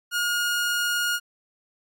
sawtooth tone, 1431 Hz, F6, 42 cents sharp, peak -19 dBFS, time 0.11-1.2 s, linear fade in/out 50 ms, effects AAC 64 kbps

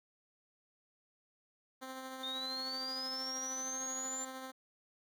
10% pulse tone with tremolo, 261.6 Hz, C4, in tune, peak -34 dBFS, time 1.81-4.52 s, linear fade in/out 20 ms, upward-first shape triangle, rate 13 Hz, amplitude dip 35%
sine linear sweep, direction up, 3608 to 7260 Hz, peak -38 dBFS, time 2.23-4.25 s, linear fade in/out 5 ms
effects none

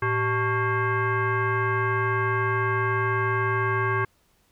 sine tone with frequency modulation, 610 Hz, D#5, 34 cents flat, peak -21 dBFS, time 0.02-4.05 s, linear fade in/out 5 ms, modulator 498 Hz, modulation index 2.5, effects pink hiss -65 dBFS RMS until 4.51 s

